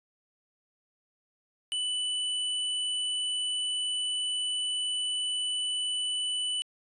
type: tone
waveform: square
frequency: 2983 Hz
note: F#7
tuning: 13 cents sharp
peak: -29 dBFS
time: 1.72-6.62 s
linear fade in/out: 0 ms
effects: resampled to 24000 Hz